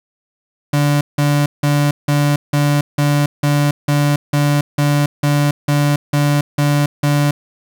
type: tone bursts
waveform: 35% pulse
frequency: 145.4 Hz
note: D3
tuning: 17 cents flat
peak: -10 dBFS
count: 15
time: 0.73-7.31 s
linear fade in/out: 5 ms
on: 280 ms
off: 170 ms
effects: none